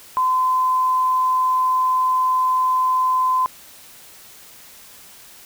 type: tone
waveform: sine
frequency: 1024 Hz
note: C6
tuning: 38 cents flat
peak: -15 dBFS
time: 0.17-3.46 s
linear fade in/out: 0 ms
effects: white hiss -44 dBFS RMS until 5.45 s